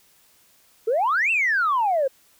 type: exponential two-way sweep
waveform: sine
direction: up then down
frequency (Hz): 420.3 to 2760 to 514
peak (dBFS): -17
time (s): 0.87-2.08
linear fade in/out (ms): 10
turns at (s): 1.31
effects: tanh soft clip ceiling -14 dBFS + white hiss -58 dBFS RMS until 2.39 s